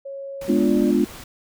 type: tone with pitch glide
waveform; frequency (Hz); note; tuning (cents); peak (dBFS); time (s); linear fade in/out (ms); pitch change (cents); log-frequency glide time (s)
sine; 550 to 592.9; C#5 to D5; -14 to +16; -30; 0.05-0.91; 10; +130; 0.5-0.77
type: noise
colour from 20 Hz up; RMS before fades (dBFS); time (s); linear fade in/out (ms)
pink; -39; 0.41-1.24; 5
type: chord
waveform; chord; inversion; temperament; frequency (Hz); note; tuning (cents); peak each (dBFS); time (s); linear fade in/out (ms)
sine; G# diminished seventh; none; equal with one note detuned; 209.1 / 246.9 / 293.7 / 349.2; G#3 / B3 / D4 / F4; +12 / 0 / 0 / 0; -21; 0.48-1.05; 10
effects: none